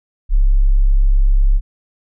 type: tone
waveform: sine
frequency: 33.94 Hz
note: C#1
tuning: 36 cents flat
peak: -8 dBFS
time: 0.29-1.61 s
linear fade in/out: 50 ms
effects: none